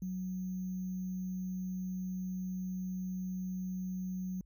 sine tone with sample-and-hold, 185 Hz, F#3, in tune, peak -35 dBFS, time 0.02-4.41 s, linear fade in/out 2 ms, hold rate 6300 Hz, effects added 50 Hz sine -59 dBFS peak until 4.45 s

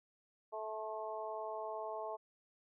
harmonic tone with a mistuned harmonic, 217.7 Hz, A3, 18 cents flat, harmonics 2 / 3 / 4 / 5, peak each -46 / -43 / -45 / -48 dBFS, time 0.52-2.17 s, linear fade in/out 20 ms, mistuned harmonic 5, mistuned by -17 cents, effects none

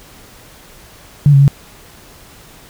sine tone with pitch steps, 145 / 138.3 / 140.3 Hz, D3 / C#3 / C#3, -22 / -4 / +21 cents, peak -4 dBFS, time 1.26-1.479 s, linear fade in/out 0 ms, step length 73 ms, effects pink hiss -41 dBFS RMS until 2.69 s

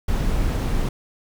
brown noise, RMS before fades -21 dBFS, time 0.08-0.89 s, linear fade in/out 5 ms, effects none

